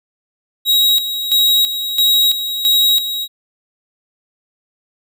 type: tone with tremolo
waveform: 45% pulse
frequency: 3822 Hz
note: A#7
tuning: 43 cents sharp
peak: -10 dBFS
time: 0.65-3.28 s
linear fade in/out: 50 ms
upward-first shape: square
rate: 1.5 Hz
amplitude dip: 65%
effects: none

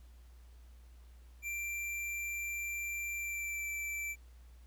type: tone with pitch glide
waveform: square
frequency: 2358 to 2332 Hz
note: D7 to D7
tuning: +6 to -13 cents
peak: -37 dBFS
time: 1.42-4.16 s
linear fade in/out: 50 ms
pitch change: -19 cents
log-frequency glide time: 3.16-3.68 s
effects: added 60 Hz sine -53 dBFS peak until 4.66 s + pink hiss -69 dBFS RMS until 4.66 s

